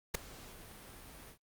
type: noise with ADSR envelope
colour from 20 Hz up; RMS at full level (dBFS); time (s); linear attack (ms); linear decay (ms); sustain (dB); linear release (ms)
pink; -29; 0.14-1.38; 10; 5; -23; 86
effects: Opus 48 kbps